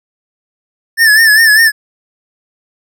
square tone with vibrato, 1760 Hz, A6, in tune, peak -5 dBFS, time 0.97-1.72 s, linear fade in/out 50 ms, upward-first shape sine, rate 5 Hz, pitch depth 74 cents each way, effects none

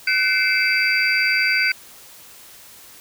sine tone cluster, 1511 / 2108 / 2317 / 2604 / 4710 Hz, F#6 / C7 / D7 / E7 / D8, +36 / +12 / -24 / -22 / +4 cents, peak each -21 / -22 / -21 / -26 / -24 dBFS, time 0.07-1.72 s, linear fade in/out 5 ms, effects white hiss -44 dBFS RMS until 3 s

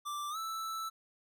square tone with pitch glide, 1174.7 to 1318.6 Hz, D6 to E6, 0 to 0 cents, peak -37 dBFS, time 0.05-0.9 s, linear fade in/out 20 ms, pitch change +200 cents, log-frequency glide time 0.3-0.37 s, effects none

